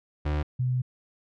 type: tone pair in turn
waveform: 35% pulse / sine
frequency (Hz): 75.1 / 126.3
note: D2 / B2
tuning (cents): +39 / +39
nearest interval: major sixth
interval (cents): 900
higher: second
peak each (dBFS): -23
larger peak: neither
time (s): 0.25-0.43 / 0.59-0.82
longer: second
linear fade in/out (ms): 10
effects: low-pass 3000 Hz 12 dB/octave